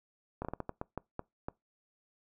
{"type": "slowing click train", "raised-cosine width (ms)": 1, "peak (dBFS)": -22, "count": 10, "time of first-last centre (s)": [0.42, 1.485], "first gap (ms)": 28, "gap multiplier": 1.34, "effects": ["noise-tail reverb RT60 0.2 s tail -24 dB re dry"]}